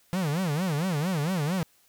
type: tone with vibrato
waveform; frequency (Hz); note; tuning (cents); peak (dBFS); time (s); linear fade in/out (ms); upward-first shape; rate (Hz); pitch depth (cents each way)
45% pulse; 165.6; E3; +8; -25; 0.13-1.63; 0; sine; 4.4; 260
effects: white hiss -63 dBFS RMS until 1.88 s